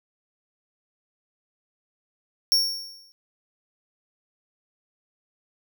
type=tone with exponential decay; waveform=45% pulse; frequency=5500 Hz; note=F8; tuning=27 cents flat; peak=-15 dBFS; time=2.52-3.12 s; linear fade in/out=0 ms; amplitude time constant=130 ms; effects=none